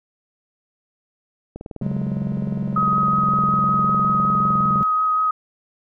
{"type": "click train", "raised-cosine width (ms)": 2, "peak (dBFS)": -19, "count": 65, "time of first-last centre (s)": [1.56, 4.809], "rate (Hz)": 19.7}
{"type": "chord", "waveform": "triangle", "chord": "C# suspended fourth", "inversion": "none", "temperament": "equal", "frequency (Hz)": [138.59, 185, 207.7], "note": ["C#3", "F#3", "G#3"], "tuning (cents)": [0, 0, 0], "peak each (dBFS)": -24, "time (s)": [1.82, 4.83], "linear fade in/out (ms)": 0}
{"type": "tone with vibrato", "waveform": "sine", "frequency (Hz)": 1261, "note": "D#6", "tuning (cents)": 23, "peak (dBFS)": -16, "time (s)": [2.76, 5.31], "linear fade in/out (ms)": 5, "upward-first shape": "sine", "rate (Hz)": 5.4, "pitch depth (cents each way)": 9}
{"effects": []}